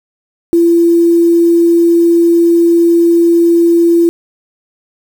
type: tone with quantisation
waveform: sine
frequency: 339.3 Hz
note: F4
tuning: 50 cents flat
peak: -5 dBFS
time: 0.53-4.09 s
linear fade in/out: 0 ms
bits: 5
effects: none